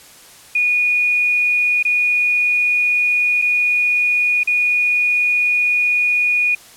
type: tone with dropouts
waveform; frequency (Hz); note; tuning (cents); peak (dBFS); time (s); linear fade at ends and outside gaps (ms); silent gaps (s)
sine; 2456; D#7; -23; -13; 0.55-6.55; 5; 1.828-1.85 / 3.417-3.421 / 4.434-4.473
effects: white hiss -43 dBFS RMS until 6.76 s + low-pass 12000 Hz 12 dB/octave